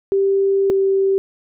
sine tone pair in turn, 392 / 388.4 Hz, G4 / G4, 0 / -16 cents, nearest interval unison, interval 16 cents, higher first, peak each -13 dBFS, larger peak neither, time 0.12-0.7 / 0.7-1.18 s, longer first, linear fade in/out 0 ms, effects none

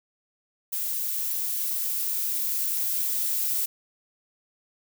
violet noise with level ramp, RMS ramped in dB -29 to -26 dBFS, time 0.72-3.66 s, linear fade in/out 10 ms, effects none

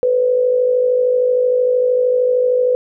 sine tone with amplitude modulation, 500 Hz, B4, 21 cents sharp, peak -9 dBFS, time 0.03-2.75 s, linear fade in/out 0 ms, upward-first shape sine, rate 53.1 Hz, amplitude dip 55%, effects none

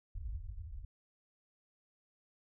white low-pass noise, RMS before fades -43 dBFS, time 0.15-0.85 s, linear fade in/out 5 ms, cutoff 100 Hz, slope 96 dB/octave, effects none

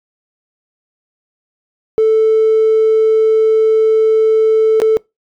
triangle tone with dropouts, 440 Hz, A4, in tune, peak -4 dBFS, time 1.98-4.97 s, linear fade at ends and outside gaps 0 ms, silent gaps 4.801-4.818 s, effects noise-tail reverb RT60 0.2 s tail -26 dB re dry + tanh soft clip ceiling -5 dBFS

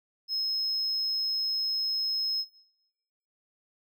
triangle tone, 5160 Hz, E8, 38 cents flat, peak -26 dBFS, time 0.28-2.45 s, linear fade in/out 50 ms, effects noise-tail reverb RT60 1.0 s tail -20 dB re dry

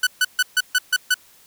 sawtooth tone bursts, 1492 Hz, F#6, 14 cents sharp, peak -11 dBFS, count 7, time 0.03-1.143 s, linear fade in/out 5 ms, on 39 ms, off 140 ms, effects white hiss -52 dBFS RMS until 1.46 s

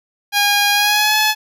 10% pulse tone with pitch glide, 816 to 857.6 Hz, G#5 to A5, -31 to -45 cents, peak -4 dBFS, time 0.32-1.35 s, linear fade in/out 50 ms, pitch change +86 cents, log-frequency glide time 0.73-1.17 s, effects none

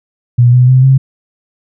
sine tone with pitch steps, 121.3 / 125.22 / 129.26 / 133.43 Hz, B2 / B2 / C3 / C3, -31 / +24 / -21 / +34 cents, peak -3 dBFS, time 0.38-0.98 s, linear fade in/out 10 ms, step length 150 ms, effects none

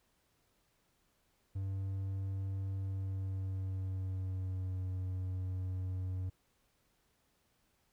triangle tone with pitch glide, 96.6 to 92.77 Hz, G2 to F#2, -25 to +5 cents, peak -33 dBFS, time 1.55-6.3 s, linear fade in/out 10 ms, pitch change -70 cents, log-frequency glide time 2.74-4.85 s, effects pink hiss -75 dBFS RMS until 7.92 s

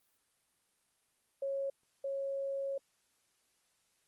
sine tone pair in turn, 549 / 549 Hz, C#5 / C#5, -17 / -17 cents, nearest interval unison, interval 0 cents, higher neither, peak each -33 / -34 dBFS, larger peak first, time 1.42-1.7 / 2.04-2.78 s, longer second, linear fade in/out 5 ms, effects white hiss -75 dBFS RMS until 4.07 s + Opus 32 kbps

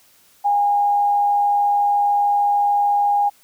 sine tone with frequency modulation, 816 Hz, G#5, 31 cents flat, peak -14 dBFS, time 0.44-3.3 s, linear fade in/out 20 ms, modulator 86.4 Hz, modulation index 0.2, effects white hiss -54 dBFS RMS until 3.43 s

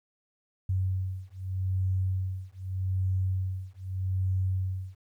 sine beating tone pair, 93.5 / 94.32 Hz, F#2 / F#2, +19 / +34 cents, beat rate 0.82 Hz, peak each -30 dBFS, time 0.69-4.95 s, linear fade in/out 5 ms, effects 11-bit

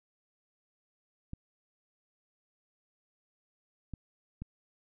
clicks, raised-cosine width 5 ms, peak -27 dBFS, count 3, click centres 1.334 / 3.937 / 4.42 s, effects none

